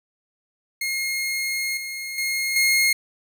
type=tone with level steps; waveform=sawtooth; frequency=2147 Hz; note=C7; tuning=44 cents sharp; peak=-20 / -26 / -19 / -13 dBFS; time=0.81-2.93 s; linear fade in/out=5 ms; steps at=1.77 / 2.18 / 2.56 s; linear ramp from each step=2 ms; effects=none